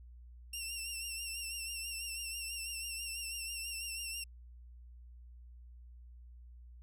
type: tone with vibrato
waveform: 15% pulse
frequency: 2736 Hz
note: F7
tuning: 36 cents flat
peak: -32 dBFS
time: 0.53-4.24 s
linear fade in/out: 5 ms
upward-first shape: triangle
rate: 6.1 Hz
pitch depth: 59 cents each way
effects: added 60 Hz sine -51 dBFS peak until 6.82 s